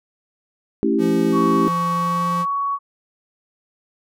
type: chord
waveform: sine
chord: A dominant seventh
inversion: none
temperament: equal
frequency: 220 / 277.2 / 329.6 / 392 Hz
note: A3 / C#4 / E4 / G4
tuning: 0 / 0 / 0 / 0 cents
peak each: -21 dBFS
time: 0.83-1.68 s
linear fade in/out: 0 ms
type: tone with pitch glide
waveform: square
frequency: 172 to 173.9 Hz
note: F3 to F3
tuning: -26 to -7 cents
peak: -24 dBFS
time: 0.98-2.46 s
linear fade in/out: 50 ms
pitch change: +19 cents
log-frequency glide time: 1.92-2.29 s
type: tone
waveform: sine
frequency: 1120 Hz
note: C#6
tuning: 18 cents sharp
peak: -19 dBFS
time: 1.32-2.79 s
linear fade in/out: 50 ms
effects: none